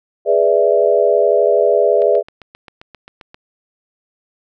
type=chord; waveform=sine; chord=E dominant seventh; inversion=first; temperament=equal; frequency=415.3 / 493.9 / 587.3 / 659.3 Hz; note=G#4 / B4 / D5 / E5; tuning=0 / 0 / 0 / 0 cents; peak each=-15 / -16 / -15 / -16 dBFS; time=0.25-2.23 s; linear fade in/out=50 ms
type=click train; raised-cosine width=0.3 ms; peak=-21 dBFS; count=11; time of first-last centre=2.02-3.345 s; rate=7.55 Hz
effects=none

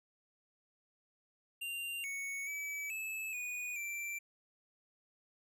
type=tone with pitch steps; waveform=square; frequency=2782 / 2219 / 2293 / 2607 / 2466 / 2348 Hz; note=F7 / C#7 / D7 / E7 / D#7 / D7; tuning=-7 / +1 / -42 / -20 / -16 / -1 cents; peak=-39 dBFS; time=1.61-4.19 s; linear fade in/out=10 ms; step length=430 ms; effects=none

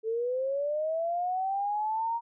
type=linear sweep; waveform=sine; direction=up; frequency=435.5 to 941 Hz; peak=-27 dBFS; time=0.03-2.21 s; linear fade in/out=50 ms; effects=none

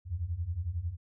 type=beating tone pair; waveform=sine; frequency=79.3 / 90.3 Hz; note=D#2 / F#2; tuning=+33 / -42 cents; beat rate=11 Hz; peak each=-36 / -33 dBFS; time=0.05-0.97 s; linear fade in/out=50 ms; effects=none

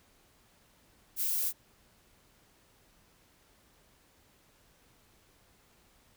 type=noise; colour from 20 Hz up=violet; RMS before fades=-31 dBFS; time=1.16-1.53 s; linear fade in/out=50 ms; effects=pink hiss -65 dBFS RMS until 6.16 s

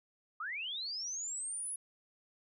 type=linear sweep; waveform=sine; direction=up; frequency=1174.7 to 10548 Hz; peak=-37 dBFS; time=0.4-1.76 s; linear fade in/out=5 ms; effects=none

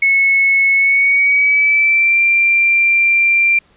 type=tone with pitch glide; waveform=sine; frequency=2196 to 2367 Hz; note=C#7 to D7; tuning=-17 to +13 cents; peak=-9 dBFS; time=0.02-3.59 s; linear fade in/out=5 ms; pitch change=+130 cents; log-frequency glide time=0.75-2.21 s; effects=pink hiss -53 dBFS RMS until 3.76 s + resampled to 8000 Hz

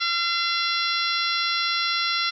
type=harmonic tone; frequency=684 Hz; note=F5; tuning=36 cents flat; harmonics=2 / 3 / 4 / 5 / 6 / 7 / 8; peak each=-27 / -29 / -32 / -29 / -28 / -33 / -32 dBFS; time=0-2.31 s; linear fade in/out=20 ms; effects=none

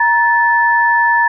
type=tone pair together; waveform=sine; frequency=940 / 1749 Hz; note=A#5 / A6; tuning=+14 / -11 cents; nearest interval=major seventh; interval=1075 cents; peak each=-12 dBFS; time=0-1.28 s; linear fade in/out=5 ms; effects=none

